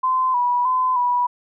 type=tone with pitch steps; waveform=sine; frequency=1030 / 975 / 1020 / 978 Hz; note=C6 / B5 / C6 / B5; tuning=-28 / -23 / -44 / -17 cents; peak=-16 dBFS; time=0.03-1.27 s; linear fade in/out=10 ms; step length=310 ms; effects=none